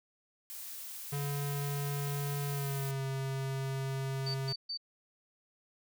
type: noise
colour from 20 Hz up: blue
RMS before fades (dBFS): -44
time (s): 0.5-2.91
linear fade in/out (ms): 0
type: tone with pitch glide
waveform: square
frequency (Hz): 142.6 to 134.6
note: C#3 to C3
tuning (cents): +49 to +49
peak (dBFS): -34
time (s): 1.12-4.53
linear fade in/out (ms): 10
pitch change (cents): -100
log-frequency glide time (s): 2.48-3.02
type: tone bursts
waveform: sine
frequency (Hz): 4584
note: D8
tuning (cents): -43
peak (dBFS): -35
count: 3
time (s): 4.26-4.775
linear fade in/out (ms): 10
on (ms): 85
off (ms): 130
effects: none